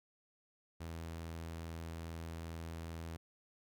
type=tone; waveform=sawtooth; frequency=82.41 Hz; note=E2; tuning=in tune; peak=-39 dBFS; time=0.8-3.17 s; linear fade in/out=10 ms; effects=none